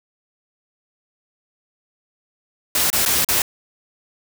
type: noise with dropouts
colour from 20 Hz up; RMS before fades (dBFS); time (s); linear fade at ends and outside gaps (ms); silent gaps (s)
white; -18; 2.75-3.42; 2; 2.902-2.929 / 3.052-3.06 / 3.247-3.287
effects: none